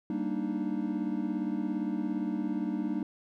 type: chord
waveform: triangle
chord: Eb major seventh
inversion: first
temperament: equal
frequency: 196 / 233.1 / 293.7 / 311.1 Hz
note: G3 / Bb3 / D4 / Eb4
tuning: 0 / 0 / 0 / 0 cents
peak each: -33 dBFS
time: 0.1-3.03 s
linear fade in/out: 2 ms
effects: none